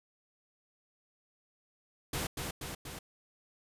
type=noise with echo; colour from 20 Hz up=pink; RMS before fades=-35 dBFS; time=2.13-2.27 s; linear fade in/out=5 ms; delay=240 ms; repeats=3; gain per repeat=-3 dB; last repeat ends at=2.99 s; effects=resampled to 32000 Hz